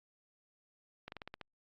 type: slowing click train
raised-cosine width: 0.3 ms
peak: -28 dBFS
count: 7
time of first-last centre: 1.08-1.413 s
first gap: 41 ms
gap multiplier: 1.12
effects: low-pass 5000 Hz 12 dB/octave + Opus 48 kbps